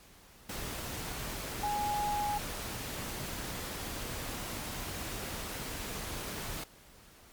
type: tone in noise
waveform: sine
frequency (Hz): 830.6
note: G#5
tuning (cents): 0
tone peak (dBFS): -30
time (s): 1.63-2.38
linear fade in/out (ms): 5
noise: pink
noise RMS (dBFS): -39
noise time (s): 0.49-6.64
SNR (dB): +6
effects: pink hiss -57 dBFS RMS until 7.32 s + MP3 96 kbps